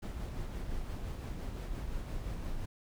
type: noise with tremolo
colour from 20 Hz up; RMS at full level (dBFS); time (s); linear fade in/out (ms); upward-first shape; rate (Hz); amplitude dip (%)
brown; -37; 0.02-2.66; 10; sine; 5.8; 30
effects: none